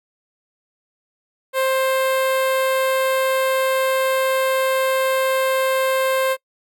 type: tone with notch filter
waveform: sawtooth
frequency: 527 Hz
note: C5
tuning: 12 cents sharp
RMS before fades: -19 dBFS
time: 1.53-6.37 s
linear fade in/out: 50 ms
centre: 5700 Hz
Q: 1.4
effects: noise-tail reverb RT60 0.1 s tail -24 dB re dry